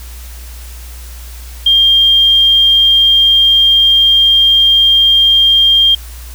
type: tone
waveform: sine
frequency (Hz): 3202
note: G7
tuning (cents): +36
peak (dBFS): -5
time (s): 1.66-5.95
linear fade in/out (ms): 5
effects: added 60 Hz sine -27 dBFS peak until 6.34 s + white hiss -36 dBFS RMS until 6.34 s